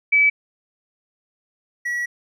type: tone pair in turn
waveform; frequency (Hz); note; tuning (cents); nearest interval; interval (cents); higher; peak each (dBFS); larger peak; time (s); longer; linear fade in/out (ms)
sine / triangle; 2296 / 1930.7; D7 / B6; -40 / -40; minor third; 300; first; -12 / -20; first; 0.12-0.3 / 1.85-2.06; second; 10
effects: none